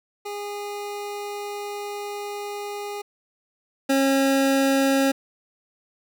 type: tone pair in turn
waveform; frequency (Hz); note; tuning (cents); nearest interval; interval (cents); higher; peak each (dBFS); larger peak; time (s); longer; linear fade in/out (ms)
25% pulse; 410 / 271.6; G#4 / C#4; -22 / -35; perfect fifth; 713; first; -26 / -14; second; 0.25-3.02 / 3.89-5.12; first; 10
effects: none